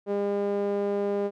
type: tone with band-pass filter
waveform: sawtooth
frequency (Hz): 202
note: G#3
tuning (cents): -48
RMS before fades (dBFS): -27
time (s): 0.06-1.31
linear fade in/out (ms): 50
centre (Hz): 470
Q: 2.8
effects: none